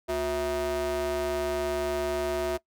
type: ring-modulated tone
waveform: square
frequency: 146.83 Hz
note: D3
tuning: in tune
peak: -24 dBFS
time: 0.08-2.58 s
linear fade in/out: 20 ms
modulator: 509 Hz
effects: noise-tail reverb RT60 0.1 s tail -21 dB re dry